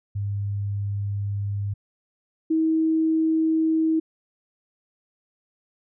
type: tone pair in turn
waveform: sine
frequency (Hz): 101 / 319.9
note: G#2 / D#4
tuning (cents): -48 / +48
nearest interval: octave + minor sixth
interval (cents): 1996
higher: second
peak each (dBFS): -24 / -18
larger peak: second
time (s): 0.15-1.74 / 2.5-4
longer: first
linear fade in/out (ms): 10
effects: none